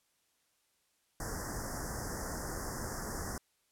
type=band-stop noise; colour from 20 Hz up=pink; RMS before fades=-39 dBFS; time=1.2-3.38 s; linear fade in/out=2 ms; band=1900 to 5000 Hz; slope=96 dB/octave; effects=white hiss -75 dBFS RMS until 3.71 s + low-pass 12000 Hz 12 dB/octave